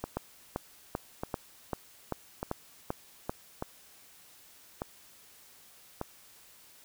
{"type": "two click trains", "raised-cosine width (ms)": 1, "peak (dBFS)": [-19, -17], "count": [6, 9], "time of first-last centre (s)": [[0.04, 6.014], [0.17, 3.295]], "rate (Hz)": [0.837, 2.56], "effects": ["white hiss -57 dBFS RMS until 6.84 s"]}